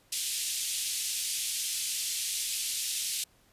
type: band-pass noise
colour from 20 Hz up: white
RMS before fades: -33 dBFS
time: 0.12-3.24 s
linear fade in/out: 5 ms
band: 2700 to 11000 Hz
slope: 24 dB/octave
effects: pink hiss -64 dBFS RMS until 3.52 s + resampled to 32000 Hz